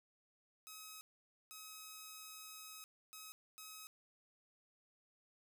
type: tone bursts at uneven times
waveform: 5% pulse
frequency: 1274 Hz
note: D#6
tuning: 41 cents sharp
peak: -39 dBFS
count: 4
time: 0.67-1.01 / 1.51-2.84 / 3.13-3.32 / 3.58-3.87 s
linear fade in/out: 0 ms
effects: none